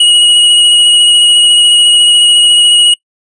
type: tone with vibrato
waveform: square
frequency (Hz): 2900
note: F#7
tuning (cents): -35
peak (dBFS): -4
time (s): 0-2.94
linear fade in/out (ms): 5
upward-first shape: sine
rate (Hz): 14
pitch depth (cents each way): 14
effects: noise-tail reverb RT60 0.1 s tail -25 dB re dry + resampled to 22050 Hz